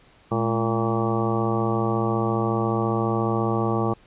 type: harmonic tone with a mistuned harmonic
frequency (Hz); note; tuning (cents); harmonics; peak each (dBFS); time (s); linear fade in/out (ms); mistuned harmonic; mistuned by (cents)
114.5; A#2; -31; 1 / 2 / 3 / 4 / 5 / 6 / 7 / 8 / 9 / 10; -26 / -27 / -27 / -29 / -33 / -34 / -31 / -35 / -40 / -30; 0.31-3.94; 10; 2; -110
effects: pink hiss -55 dBFS RMS until 4.06 s + resampled to 8000 Hz